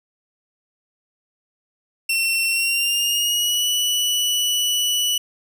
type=tone with pitch glide; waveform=sawtooth; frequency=2710 to 2955 Hz; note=E7 to F#7; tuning=+47 to -3 cents; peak=-15 dBFS; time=2.09-5.18 s; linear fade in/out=5 ms; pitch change=+150 cents; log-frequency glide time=2.48-3.66 s; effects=none